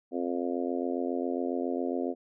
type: harmonic tone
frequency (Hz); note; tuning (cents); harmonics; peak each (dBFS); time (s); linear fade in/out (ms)
87.31; F2; 0; 3 / 4 / 5 / 6 / 7 / 8; -32 / -34 / -36 / -38 / -39 / -40; 0.11-2.15; 50
effects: none